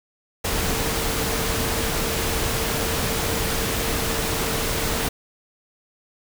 sine tone in noise, 452.6 Hz, A4, 49 cents sharp, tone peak -32 dBFS, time 0.44-5.09 s, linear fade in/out 10 ms, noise pink, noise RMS -24 dBFS, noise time 0.44-5.09 s, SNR -11 dB, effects none

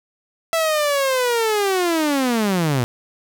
sawtooth linear sweep, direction down, 664 to 115.7 Hz, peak -13 dBFS, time 0.53-2.84 s, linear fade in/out 0 ms, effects none

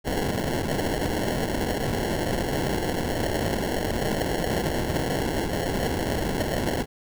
white noise with sample-and-hold, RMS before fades -26 dBFS, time 0.04-6.86 s, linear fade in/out 50 ms, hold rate 1225 Hz, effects none

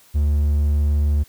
triangle tone, 73.42 Hz, D2, in tune, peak -13 dBFS, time 0.14-1.24 s, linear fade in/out 20 ms, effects white hiss -52 dBFS RMS until 1.28 s

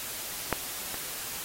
clicks, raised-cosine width 0.5 ms, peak -11 / -22 dBFS, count 2, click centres 0.527 / 0.943 s, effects white hiss -37 dBFS RMS until 1.44 s + AAC 48 kbps

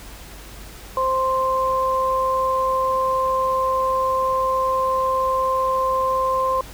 sine tone pair together, 523.2 / 1046.5 Hz, C5 / C6, 0 / 0 cents, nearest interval octave, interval 1200 cents, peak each -22 / -19 dBFS, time 0.97-6.61 s, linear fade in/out 2 ms, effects added 50 Hz sine -40 dBFS peak until 6.73 s + pink hiss -41 dBFS RMS until 6.73 s

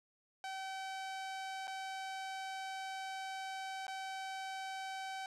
sawtooth tone with dropouts, 767 Hz, G5, 38 cents flat, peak -37 dBFS, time 0.44-5.26 s, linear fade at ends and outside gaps 1 ms, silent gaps 1.672-1.678 / 3.868-3.88 s, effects low-pass 7000 Hz 12 dB/octave

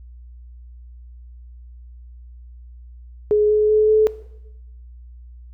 sine tone with pitch steps, 420.8 / 424.7 / 428.7 / 432.6 Hz, G#4 / G#4 / A4 / A4, +23 / +39 / -45 / -29 cents, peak -12 dBFS, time 3.31-4.07 s, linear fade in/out 0 ms, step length 190 ms, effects noise-tail reverb RT60 0.9 s tail -17 dB re dry + added 60 Hz sine -38 dBFS peak until 5.53 s

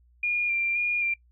sine tone with vibrato, 2400 Hz, D7, 37 cents sharp, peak -23 dBFS, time 0.23-1.14 s, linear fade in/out 5 ms, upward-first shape square, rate 1.9 Hz, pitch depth 19 cents each way, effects noise-tail reverb RT60 0.1 s tail -23 dB re dry + added 60 Hz sine -57 dBFS peak until 1.31 s

